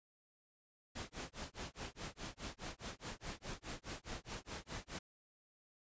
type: noise with tremolo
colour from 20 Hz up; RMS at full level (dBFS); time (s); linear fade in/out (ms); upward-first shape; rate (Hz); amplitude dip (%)
pink; -44; 0.95-4.99; 10; sine; 4.8; 100
effects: resampled to 16000 Hz